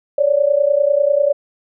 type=tone pair together; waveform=sine; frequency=554.4 / 584.5 Hz; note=C#5 / D5; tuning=0 / -8 cents; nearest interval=minor second; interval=92 cents; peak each=-15 / -14 dBFS; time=0.18-1.33 s; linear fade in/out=5 ms; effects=none